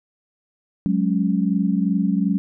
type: chord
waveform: sine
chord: F# suspended second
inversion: none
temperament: equal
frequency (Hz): 185 / 207.7 / 277.2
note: F#3 / G#3 / C#4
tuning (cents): 0 / 0 / 0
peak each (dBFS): -20 / -21 / -24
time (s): 0.86-2.38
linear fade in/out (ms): 0
effects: none